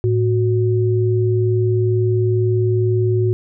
sine tone pair together, 110 / 367.8 Hz, A2 / F#4, 0 / -10 cents, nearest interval octave + major sixth, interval 2090 cents, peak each -15 / -18 dBFS, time 0.04-3.33 s, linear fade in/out 0 ms, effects none

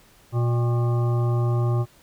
harmonic tone with a mistuned harmonic, 120 Hz, B2, 49 cents flat, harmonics 1 / 3 / 5 / 7 / 9 / 10, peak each -19 / -30 / -36 / -37 / -38 / -40 dBFS, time 0.32-1.86 s, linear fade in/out 50 ms, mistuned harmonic 7, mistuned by -85 cents, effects pink hiss -55 dBFS RMS until 2.02 s

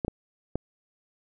clicks, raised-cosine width 2 ms, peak -14 dBFS, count 3, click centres 0.048 / 0.081 / 0.556 s, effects none

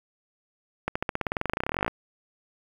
accelerating click train, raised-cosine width 0.5 ms, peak -11 dBFS, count 27, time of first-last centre 0.88-1.88 s, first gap 75 ms, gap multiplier 0.94, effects 7-bit

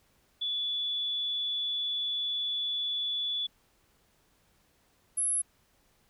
sine tone pair in turn, 3441 / 10924 Hz, A7 / F9, -39 / -39 cents, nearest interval octave + minor sixth, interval 2000 cents, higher second, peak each -29 / -26 dBFS, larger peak second, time 0.41-3.47 / 5.17-5.42 s, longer first, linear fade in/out 10 ms, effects pink hiss -68 dBFS RMS until 6.09 s

